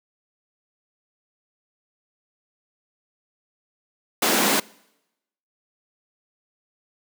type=high-pass noise; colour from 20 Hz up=pink; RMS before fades=-20 dBFS; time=4.22-4.6 s; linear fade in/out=5 ms; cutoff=190 Hz; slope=48 dB/octave; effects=noise-tail reverb RT60 0.9 s tail -25 dB re dry